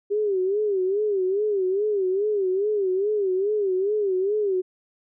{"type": "tone with vibrato", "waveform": "sine", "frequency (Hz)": 396.8, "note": "G4", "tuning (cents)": 21, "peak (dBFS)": -20, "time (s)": [0.1, 4.62], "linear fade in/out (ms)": 20, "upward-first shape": "sine", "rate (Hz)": 2.4, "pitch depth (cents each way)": 130, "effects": []}